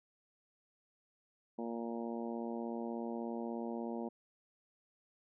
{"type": "harmonic tone", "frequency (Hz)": 116.54, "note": "A#2", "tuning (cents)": 0, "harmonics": [2, 3, 4, 5, 6, 7, 8], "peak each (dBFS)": [-40, -44, -46, -48, -50, -51, -52], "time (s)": [1.58, 4.09], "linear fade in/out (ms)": 10, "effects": []}